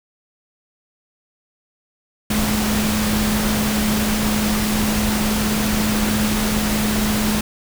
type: tone in noise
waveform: sine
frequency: 212.8 Hz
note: G#3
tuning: 42 cents sharp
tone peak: -19 dBFS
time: 2.3-7.41 s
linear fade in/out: 5 ms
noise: pink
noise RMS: -22 dBFS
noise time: 2.3-7.41 s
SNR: 0 dB
effects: none